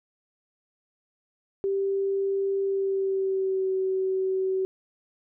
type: tone with pitch glide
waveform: sine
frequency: 392 to 378.9 Hz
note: G4 to F#4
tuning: 0 to +41 cents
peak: -23 dBFS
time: 1.64-4.65 s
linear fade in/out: 0 ms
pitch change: -59 cents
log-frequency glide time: 2.63-3.72 s
effects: none